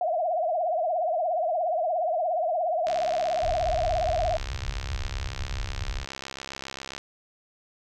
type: tone with vibrato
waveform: sine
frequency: 674 Hz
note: E5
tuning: 38 cents sharp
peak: -23 dBFS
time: 0.01-4.37 s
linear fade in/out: 2 ms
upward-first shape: triangle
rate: 17 Hz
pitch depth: 180 cents each way
type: click train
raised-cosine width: 0.2 ms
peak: -18 dBFS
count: 278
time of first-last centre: 2.87-6.98 s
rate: 67.4 Hz
type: low-pass noise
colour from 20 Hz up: pink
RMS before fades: -32 dBFS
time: 3.42-6.05 s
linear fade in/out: 20 ms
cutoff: 100 Hz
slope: 24 dB/octave
effects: none